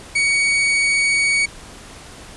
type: tone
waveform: 40% pulse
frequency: 2243 Hz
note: C#7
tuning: 20 cents sharp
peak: -14 dBFS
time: 0.15-1.46 s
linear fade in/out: 10 ms
effects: pink hiss -39 dBFS RMS until 2.36 s + resampled to 24000 Hz